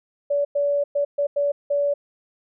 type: tone bursts at uneven times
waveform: sine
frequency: 573 Hz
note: D5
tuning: 43 cents flat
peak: -18 dBFS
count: 6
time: 0.3-0.45 / 0.55-0.84 / 0.95-1.05 / 1.18-1.27 / 1.36-1.52 / 1.7-1.94 s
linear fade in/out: 10 ms
effects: none